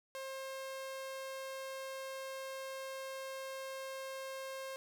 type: tone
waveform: sawtooth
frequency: 533 Hz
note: C5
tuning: 32 cents sharp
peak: -38 dBFS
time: 0.15-4.76 s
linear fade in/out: 0 ms
effects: none